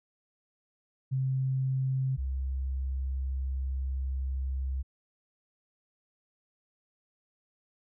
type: tone pair in turn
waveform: sine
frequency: 132 / 66.19 Hz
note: C3 / C2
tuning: +16 / +21 cents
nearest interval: octave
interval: 1195 cents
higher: first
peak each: -26 / -29 dBFS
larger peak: first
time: 1.11-2.17 / 2.17-4.83 s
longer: second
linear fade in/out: 20 ms
effects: none